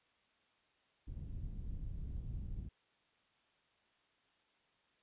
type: low-pass noise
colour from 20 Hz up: pink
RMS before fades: -43 dBFS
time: 1.07-2.69 s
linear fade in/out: 10 ms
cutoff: 110 Hz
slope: 12 dB/octave
effects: white hiss -74 dBFS RMS until 5.02 s + resampled to 8000 Hz